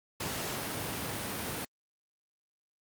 pink high-pass noise, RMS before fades -36 dBFS, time 0.2-1.65 s, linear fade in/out 5 ms, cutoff 100 Hz, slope 12 dB/octave, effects Opus 48 kbps

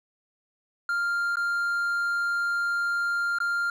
triangle tone with dropouts, 1396.9 Hz, F6, in tune, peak -22 dBFS, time 0.89-3.7 s, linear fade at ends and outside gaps 2 ms, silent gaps 1.357-1.369 / 3.386-3.402 s, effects none

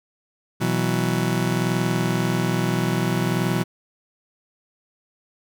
30% pulse chord, B suspended fourth, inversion none, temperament just, 123.47 / 164.63 / 185.21 Hz, B2 / E3 / F#3, 0 / -2 / +2 cents, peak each -22 dBFS, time 0.6-3.64 s, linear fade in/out 20 ms, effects none

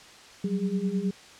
sine tone cluster, 184.9 / 194.4 / 406.8 Hz, F#3 / G3 / G#4, -1 / -14 / -36 cents, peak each -29 / -28 / -34 dBFS, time 0.44-1.11 s, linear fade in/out 5 ms, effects white hiss -49 dBFS RMS until 1.39 s + low-pass 6000 Hz 12 dB/octave

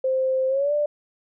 sine tone with pitch glide, 523 to 590.4 Hz, C5 to D5, -1 to +9 cents, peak -19 dBFS, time 0.04-0.86 s, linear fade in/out 5 ms, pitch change +210 cents, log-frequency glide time 0.48-0.73 s, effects none

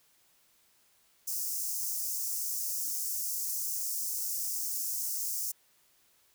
white high-pass noise, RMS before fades -34 dBFS, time 1.27-5.52 s, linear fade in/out 10 ms, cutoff 5300 Hz, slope 48 dB/octave, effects white hiss -67 dBFS RMS until 6.34 s

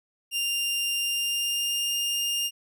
sawtooth tone with pitch glide, 2794 to 2813 Hz, F7 to F7, 0 to +12 cents, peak -22 dBFS, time 0.31-2.51 s, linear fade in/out 50 ms, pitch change +12 cents, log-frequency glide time 0.99-1.85 s, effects none

